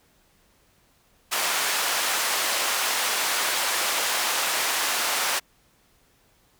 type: band-pass noise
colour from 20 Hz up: pink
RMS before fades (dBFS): -25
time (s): 1.31-5.4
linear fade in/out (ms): 20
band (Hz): 830 to 14000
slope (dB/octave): 12
effects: pink hiss -62 dBFS RMS until 6.59 s